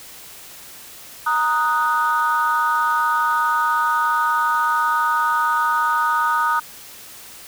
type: chord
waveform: sine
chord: D# minor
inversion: second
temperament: equal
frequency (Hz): 932.3 / 1244.5 / 1480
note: A#5 / D#6 / F#6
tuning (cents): 0 / 0 / 0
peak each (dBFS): -20 / -18 / -22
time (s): 1.26-6.6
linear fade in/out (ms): 10
effects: tanh soft clip ceiling -9 dBFS + white hiss -40 dBFS RMS until 7.47 s